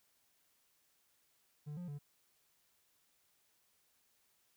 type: tone with pitch steps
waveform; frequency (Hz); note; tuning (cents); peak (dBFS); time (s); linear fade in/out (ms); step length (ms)
triangle; 148.3 / 177 / 144.6; D3 / F3 / D3; +17 / +23 / -27; -40; 1.66-1.99; 20; 110
effects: white hiss -75 dBFS RMS until 4.56 s